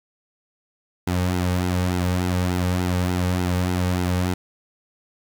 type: tone with flanger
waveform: sawtooth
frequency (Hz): 90.2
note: F#2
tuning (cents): -44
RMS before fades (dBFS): -22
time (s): 1.07-4.34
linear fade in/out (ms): 5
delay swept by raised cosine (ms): 1.7 to 3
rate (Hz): 3.4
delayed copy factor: -0.65
effects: 9-bit